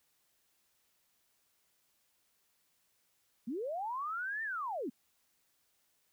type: linear two-way sweep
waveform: sine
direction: up then down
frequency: 207.7 to 1823 to 207.7 Hz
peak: -35 dBFS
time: 3.47-4.9 s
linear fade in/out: 10 ms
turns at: 4.43 s
effects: white hiss -75 dBFS RMS until 6.12 s